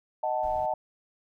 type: chord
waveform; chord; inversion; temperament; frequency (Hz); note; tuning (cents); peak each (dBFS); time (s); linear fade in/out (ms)
sine; D# diminished; none; equal with one note detuned; 622.3 / 744.7 / 880; D#5 / F#5 / A5; 0 / +11 / 0; -30; 0.23-0.74; 5
type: noise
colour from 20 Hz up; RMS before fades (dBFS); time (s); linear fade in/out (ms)
brown; -44; 0.43-0.66; 2
type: click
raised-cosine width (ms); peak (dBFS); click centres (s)
3; -40; 0.737
effects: none